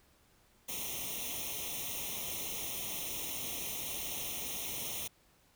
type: noise with comb filter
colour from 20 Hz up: white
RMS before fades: -39 dBFS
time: 0.68-5.08 s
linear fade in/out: 10 ms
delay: 0.32 ms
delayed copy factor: +1
effects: pink hiss -67 dBFS RMS until 5.55 s